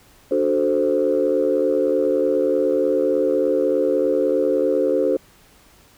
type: chord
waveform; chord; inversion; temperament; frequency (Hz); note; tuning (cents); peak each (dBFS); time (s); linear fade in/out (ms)
sine; D dominant seventh; none; equal; 293.7 / 370 / 440 / 523.3; D4 / F#4 / A4 / C5; 0 / 0 / 0 / 0; -23 / -22 / -21 / -19; 0.31-5.17; 5
effects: tanh soft clip ceiling -8 dBFS + pink hiss -52 dBFS RMS until 5.97 s

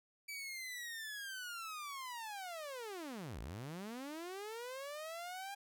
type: linear two-way sweep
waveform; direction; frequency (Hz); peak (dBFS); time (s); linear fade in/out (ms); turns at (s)
sawtooth; down then up; 2313 to 48.04 to 809; -40; 0.28-5.55; 10; 3.4
effects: none

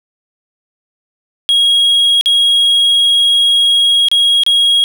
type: tone with dropouts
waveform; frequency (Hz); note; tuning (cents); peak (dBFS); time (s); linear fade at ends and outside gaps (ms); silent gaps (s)
triangle; 3293; G#7; -15; -6; 1.49-4.84; 0; 2.211-2.259 / 4.085-4.115 / 4.435-4.464
effects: none

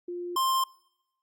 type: tone pair in turn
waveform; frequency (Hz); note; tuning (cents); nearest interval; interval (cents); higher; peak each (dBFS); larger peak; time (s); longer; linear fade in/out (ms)
sine / square; 351.8 / 1052.2; F4 / C6; +13 / +9; octave + perfect fifth; 1896; second; -32 / -24; second; 0.08-0.36 / 0.36-0.64; neither; 5
effects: noise-tail reverb RT60 0.9 s tail -25 dB re dry + Opus 48 kbps

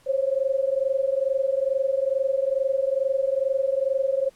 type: tone pair together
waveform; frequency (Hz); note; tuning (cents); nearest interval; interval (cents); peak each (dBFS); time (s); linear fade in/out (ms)
sine; 528.7 / 551; C5 / C#5; +18 / -11; minor second; 71; -23 / -24; 0.06-4.3; 20
effects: pink hiss -58 dBFS RMS until 4.35 s + low-pass 12000 Hz 12 dB/octave

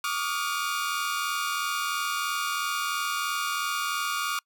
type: tone cluster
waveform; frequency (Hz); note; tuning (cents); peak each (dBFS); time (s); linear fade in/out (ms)
sawtooth; 1138 / 1221 / 1412; C#6 / D#6 / F6; +45 / -33 / +19; -28; 0.04-4.39; 2
effects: noise-tail reverb RT60 0.1 s tail -26 dB re dry

